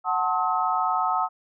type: chord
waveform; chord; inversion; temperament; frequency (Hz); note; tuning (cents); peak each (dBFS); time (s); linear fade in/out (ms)
sine; F# diminished seventh; none; just; 740 / 888 / 1065.6 / 1278.7; F#5 / A5 / C6 / Eb6; 0 / +16 / +31 / +47; -26 / -27 / -30 / -25; 0.04-1.29; 50
effects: none